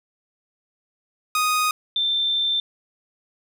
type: tone pair in turn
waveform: sawtooth / sine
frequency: 1244.5 / 3564 Hz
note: D#6 / A7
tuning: 0 / +22 cents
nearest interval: octave + tritone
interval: 1822 cents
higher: second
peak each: -15 / -19 dBFS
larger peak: first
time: 1.35-1.71 / 1.96-2.6 s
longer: second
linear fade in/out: 2 ms
effects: none